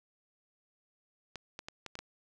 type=clicks; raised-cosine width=0.2 ms; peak=-24 dBFS; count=6; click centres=1.357 / 1.591 / 1.685 / 1.863 / 1.954 / 1.99 s; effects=none